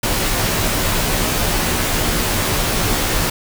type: noise with comb filter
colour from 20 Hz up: pink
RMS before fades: -18 dBFS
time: 0.03-3.3 s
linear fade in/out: 5 ms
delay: 15 ms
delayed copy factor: -0.7
effects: none